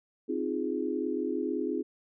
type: chord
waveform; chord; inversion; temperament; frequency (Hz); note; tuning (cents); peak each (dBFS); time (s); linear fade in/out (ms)
sine; F minor seventh; second; equal; 261.6 / 311.1 / 349.2 / 415.3; C4 / Eb4 / F4 / Ab4; 0 / 0 / 0 / 0; -34; 0.28-1.83; 20
effects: none